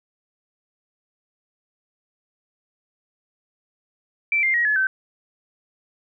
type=tone with pitch steps; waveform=sine; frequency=2335 / 2104 / 1896.6 / 1709.3 / 1540.5 Hz; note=D7 / C7 / A#6 / G#6 / G6; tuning=-11 / +9 / +29 / +49 / -31 cents; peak=-17 dBFS; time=4.32-4.87 s; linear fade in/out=2 ms; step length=110 ms; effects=none